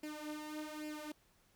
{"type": "tone with flanger", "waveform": "sawtooth", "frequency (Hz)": 303.8, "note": "D#4", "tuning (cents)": -41, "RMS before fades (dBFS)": -45, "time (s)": [0.03, 1.12], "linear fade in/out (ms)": 5, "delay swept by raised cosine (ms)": [0.39, 4.39], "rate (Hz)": 1.2, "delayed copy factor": 0.75, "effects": ["pink hiss -71 dBFS RMS until 1.55 s"]}